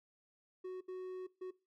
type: tone bursts at uneven times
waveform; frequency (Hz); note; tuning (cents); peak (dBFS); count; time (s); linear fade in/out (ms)
triangle; 370; F#4; 0; -39; 3; 0.64-0.81 / 0.88-1.27 / 1.41-1.51; 10
effects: noise-tail reverb RT60 0.3 s tail -21 dB re dry